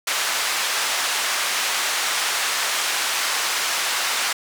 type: band-pass noise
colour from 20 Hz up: pink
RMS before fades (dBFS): -23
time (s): 0.07-4.33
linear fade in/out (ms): 5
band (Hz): 1100 to 9400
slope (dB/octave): 12
effects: none